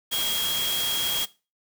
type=tone in noise; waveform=sine; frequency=3271 Hz; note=G#7; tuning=27 cents flat; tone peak=-26 dBFS; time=0.11-1.26 s; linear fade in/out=20 ms; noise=white; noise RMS=-29 dBFS; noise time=0.11-1.26 s; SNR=0 dB; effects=noise-tail reverb RT60 0.3 s tail -19 dB re dry